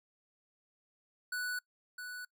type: tone with echo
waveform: square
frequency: 1481 Hz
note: F#6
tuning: 1 cent sharp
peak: -35 dBFS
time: 1.32-1.59 s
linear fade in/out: 5 ms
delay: 660 ms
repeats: 1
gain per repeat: -7 dB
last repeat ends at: 2.25 s
effects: noise-tail reverb RT60 0.1 s tail -24 dB re dry